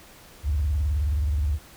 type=tone with vibrato; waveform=sine; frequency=73.1 Hz; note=D2; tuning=7 cents flat; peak=-20 dBFS; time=0.43-1.59 s; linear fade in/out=50 ms; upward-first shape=sine; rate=19 Hz; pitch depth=220 cents each way; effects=tanh soft clip ceiling -16 dBFS + pink hiss -49 dBFS RMS until 1.76 s